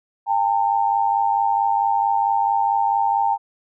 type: tone pair together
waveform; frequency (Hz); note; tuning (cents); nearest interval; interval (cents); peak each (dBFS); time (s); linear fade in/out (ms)
sine; 802 / 906.5; G5 / A#5; +39 / -49; major second; 212; -19 / -19; 0.26-3.38; 50
effects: none